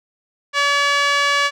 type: tone with band-pass filter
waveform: 5% pulse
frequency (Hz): 570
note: C#5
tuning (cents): +48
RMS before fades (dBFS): -17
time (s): 0.53-1.51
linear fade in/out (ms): 50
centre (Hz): 1400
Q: 1.1
effects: none